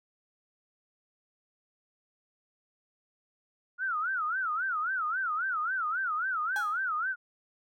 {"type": "tone with vibrato", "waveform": "sine", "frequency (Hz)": 1383, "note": "F6", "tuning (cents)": -17, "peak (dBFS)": -28, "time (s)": [3.78, 7.16], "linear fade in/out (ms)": 50, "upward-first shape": "sine", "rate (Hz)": 3.7, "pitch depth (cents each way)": 220}
{"type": "tone with exponential decay", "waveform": "35% pulse", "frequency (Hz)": 830.6, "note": "G#5", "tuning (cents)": 0, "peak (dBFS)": -30, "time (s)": [6.56, 6.84], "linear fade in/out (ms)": 1, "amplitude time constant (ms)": 60}
{"effects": []}